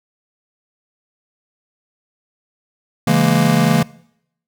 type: chord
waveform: square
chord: A# half-diminished seventh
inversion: first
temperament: just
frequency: 139.85 / 167.82 / 209.8 / 233.1 Hz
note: C#3 / E3 / G#3 / A#3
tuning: +16 / +31 / +18 / 0 cents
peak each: -19 / -17 / -19 / -18 dBFS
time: 3.07-3.83 s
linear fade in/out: 5 ms
effects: noise-tail reverb RT60 0.7 s tail -22 dB re dry